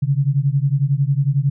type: beating tone pair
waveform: sine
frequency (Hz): 134.8 / 145.8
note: C#3 / D3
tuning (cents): -48 / -12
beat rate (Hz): 11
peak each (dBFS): -17 / -18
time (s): 0.02-1.5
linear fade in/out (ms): 10
effects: none